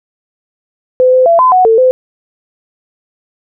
sine tone with pitch steps, 509 / 513 / 675 / 1019 / 738 / 448.6 / 512 Hz, C5 / C5 / E5 / C6 / F#5 / A4 / C5, -48 / -34 / +41 / -46 / -5 / +34 / -38 cents, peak -4 dBFS, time 1-1.91 s, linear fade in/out 0 ms, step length 130 ms, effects none

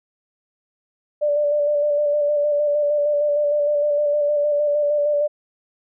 sine tone with vibrato, 587.3 Hz, D5, in tune, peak -16 dBFS, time 1.21-5.28 s, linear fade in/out 20 ms, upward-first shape square, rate 6.5 Hz, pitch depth 21 cents each way, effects none

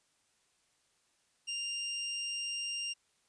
25% pulse tone, 2794 Hz, F7, in tune, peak -31 dBFS, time 1.47-2.94 s, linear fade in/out 20 ms, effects white hiss -73 dBFS RMS until 3.28 s + resampled to 22050 Hz

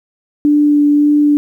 sine tone with vibrato, 293.4 Hz, D4, 2 cents flat, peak -7 dBFS, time 0.45-1.37 s, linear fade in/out 0 ms, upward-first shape sine, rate 1.8 Hz, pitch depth 10 cents each way, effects 8-bit

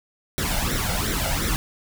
pink noise with flanger, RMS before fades -24 dBFS, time 0.38-1.56 s, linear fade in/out 0 ms, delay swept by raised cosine 0.52 to 1.43 ms, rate 2.8 Hz, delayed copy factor +0.7, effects none

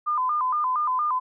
sine tone with vibrato, 1108.7 Hz, C#6, in tune, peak -21 dBFS, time 0.06-1.2 s, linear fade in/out 20 ms, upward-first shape square, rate 4.3 Hz, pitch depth 150 cents each way, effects none

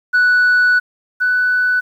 sine tone pair in turn, 1480 / 1491.2 Hz, F#6 / F#6, 0 / +13 cents, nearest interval unison, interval 13 cents, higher second, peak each -7 / -11 dBFS, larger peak first, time 0.13-0.8 / 1.2-1.81 s, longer first, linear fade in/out 20 ms, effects tanh soft clip ceiling -8 dBFS + 8-bit

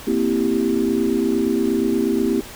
sine chord, C dominant seventh, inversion third, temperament equal, 233.1 / 261.6 / 329.6 / 392 Hz, Bb3 / C4 / E4 / G4, 0 / 0 / 0 / 0 cents, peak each -22 dBFS, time 0.07-2.41 s, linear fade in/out 5 ms, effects pink hiss -37 dBFS RMS until 2.55 s

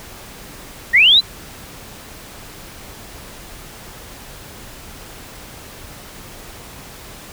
sine linear sweep, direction up, 1800 to 4125 Hz, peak -7 dBFS, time 0.93-1.21 s, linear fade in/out 20 ms, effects pink hiss -37 dBFS RMS until 7.32 s

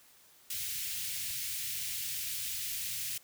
white band-stop noise, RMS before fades -37 dBFS, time 0.5-3.18 s, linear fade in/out 5 ms, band 140 to 2100 Hz, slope 24 dB/octave, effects white hiss -61 dBFS RMS until 3.23 s + high-pass 60 Hz 12 dB/octave

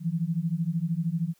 sine beating tone pair, 160 / 173 Hz, D#3 / F3, +49 / -16 cents, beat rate 13 Hz, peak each -28 dBFS, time 0-1.34 s, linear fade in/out 50 ms, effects white hiss -66 dBFS RMS until 1.39 s

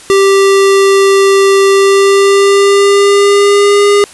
square tone with pitch glide, 392 to 407 Hz, G4 to G#4, 0 to -35 cents, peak -5 dBFS, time 0.1-4.04 s, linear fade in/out 0 ms, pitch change +65 cents, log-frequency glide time 1.7-3.85 s, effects white hiss -34 dBFS RMS until 4.13 s + resampled to 24000 Hz

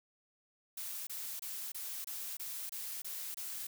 blue noise bursts, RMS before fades -42 dBFS, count 9, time 0.77-3.67 s, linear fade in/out 5 ms, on 300 ms, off 25 ms, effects none

